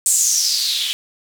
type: noise with band-pass filter sweep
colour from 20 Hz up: blue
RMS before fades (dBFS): -18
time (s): 0.06-0.93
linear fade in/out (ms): 0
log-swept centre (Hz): 8200 to 3100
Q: 5.7
effects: none

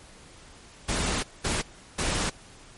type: noise bursts at uneven times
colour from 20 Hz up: pink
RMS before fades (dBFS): -27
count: 3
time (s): 0.88-1.23 / 1.44-1.62 / 1.98-2.3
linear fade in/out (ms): 10
effects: pink hiss -50 dBFS RMS until 2.77 s + MP3 48 kbps

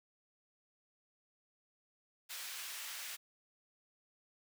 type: high-pass noise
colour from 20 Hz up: pink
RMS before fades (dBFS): -45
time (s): 2.29-3.17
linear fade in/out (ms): 20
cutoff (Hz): 1800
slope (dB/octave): 12
effects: none

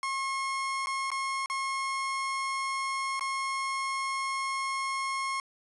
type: tone with dropouts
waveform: 30% pulse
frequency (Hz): 1080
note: C#6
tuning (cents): -45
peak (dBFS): -27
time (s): 0.03-5.4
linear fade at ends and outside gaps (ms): 1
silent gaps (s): 0.86-0.87 / 1.104-1.116 / 1.46-1.499 / 3.195-3.209
effects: resampled to 24000 Hz

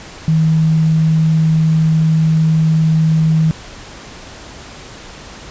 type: tone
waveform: sine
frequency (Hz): 159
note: D#3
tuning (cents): +38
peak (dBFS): -9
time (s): 0.28-3.51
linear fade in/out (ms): 0
effects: pink hiss -34 dBFS RMS until 5.5 s + resampled to 16000 Hz

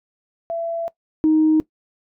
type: tone pair in turn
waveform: sine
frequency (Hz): 670 / 312.4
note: E5 / D#4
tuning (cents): +28 / +7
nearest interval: octave + minor second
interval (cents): 1321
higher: first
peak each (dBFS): -22 / -11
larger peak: second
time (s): 0.5-0.88 / 1.24-1.6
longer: first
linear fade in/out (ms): 0
effects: noise-tail reverb RT60 0.1 s tail -19 dB re dry + tanh soft clip ceiling -8 dBFS

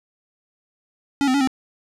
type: tone with pitch steps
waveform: square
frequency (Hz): 280.9 / 257.5 / 282 / 261.6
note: C#4 / C4 / C#4 / C4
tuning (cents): +23 / -28 / +30 / 0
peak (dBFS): -17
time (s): 1.21-1.474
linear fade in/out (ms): 0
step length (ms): 66
effects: low-pass 8000 Hz 12 dB/octave + 9-bit

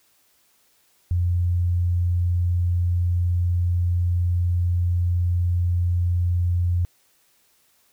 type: tone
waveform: sine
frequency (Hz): 87.9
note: F2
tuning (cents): +12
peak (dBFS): -18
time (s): 1.11-6.85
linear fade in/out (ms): 0
effects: white hiss -62 dBFS RMS until 7.92 s

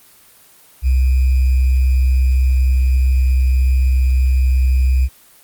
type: tone with sample-and-hold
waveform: sine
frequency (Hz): 64.4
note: C2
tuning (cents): -27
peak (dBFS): -10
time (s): 0.82-5.09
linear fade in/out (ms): 50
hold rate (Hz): 2450
effects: white hiss -47 dBFS RMS until 5.43 s + Opus 24 kbps

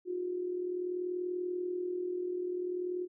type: tone with amplitude modulation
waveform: sine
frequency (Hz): 359.7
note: F#4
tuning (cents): -49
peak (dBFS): -30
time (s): 0.05-3.08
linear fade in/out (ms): 50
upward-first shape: sine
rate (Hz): 40.5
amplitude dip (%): 55
effects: none

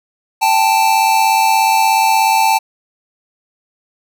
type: tone pair together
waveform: square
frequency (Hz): 784.2 / 881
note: G5 / A5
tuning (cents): 0 / +2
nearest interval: major second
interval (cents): 202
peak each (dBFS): -16 / -12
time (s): 0.41-2.59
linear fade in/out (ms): 20
effects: none

